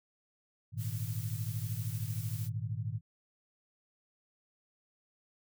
sine chord, Ab suspended second, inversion none, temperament just, 103.83 / 116.8 / 155.74 Hz, Ab2 / Bb2 / Eb3, 0 / +4 / +2 cents, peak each -37 / -37 / -42 dBFS, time 0.72-3.01 s, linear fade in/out 50 ms
blue noise, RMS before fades -47 dBFS, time 0.77-2.5 s, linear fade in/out 50 ms
effects none

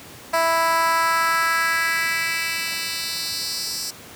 10% pulse tone with high-pass filter sweep, 329.6 Hz, E4, in tune, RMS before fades -22 dBFS, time 0.33-3.91 s, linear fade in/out 10 ms, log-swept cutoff 710 to 5800 Hz, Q 2.2, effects pink hiss -41 dBFS RMS until 4.15 s + high-pass 100 Hz 12 dB/octave

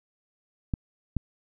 clicks, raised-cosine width 5 ms, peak -14 dBFS, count 2, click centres 0.738 / 1.167 s, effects none

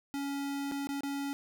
square tone with dropouts, 280 Hz, C#4, 18 cents sharp, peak -34 dBFS, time 0.14-1.33 s, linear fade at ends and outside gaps 0 ms, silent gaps 0.714-0.72 / 0.871-0.89 / 1.007-1.034 s, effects none

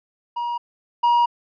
triangle tone pair in turn, 953 / 953 Hz, A#5 / A#5, +38 / +38 cents, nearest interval unison, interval 0 cents, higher neither, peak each -21 / -12 dBFS, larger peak second, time 0.36-0.58 / 1.03-1.26 s, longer second, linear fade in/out 10 ms, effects resampled to 11025 Hz

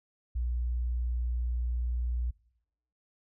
sine tone, 60.2 Hz, B1, 44 cents flat, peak -28 dBFS, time 0.35-2.31 s, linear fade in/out 10 ms, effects noise-tail reverb RT60 0.8 s tail -23 dB re dry

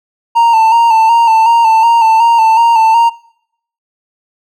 triangle tone with vibrato, 910 Hz, A#5, 42 cents flat, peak -3 dBFS, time 0.35-3.1 s, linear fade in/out 20 ms, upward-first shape square, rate 2.7 Hz, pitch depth 38 cents each way, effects noise-tail reverb RT60 0.7 s tail -21 dB re dry

